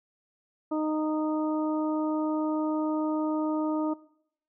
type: harmonic tone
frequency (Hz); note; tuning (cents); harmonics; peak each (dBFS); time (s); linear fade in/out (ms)
308.9; D#4; -12; 1 / 2 / 3 / 4; -27 / -33 / -37 / -39; 0.71-3.94; 10
effects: noise-tail reverb RT60 0.7 s tail -20 dB re dry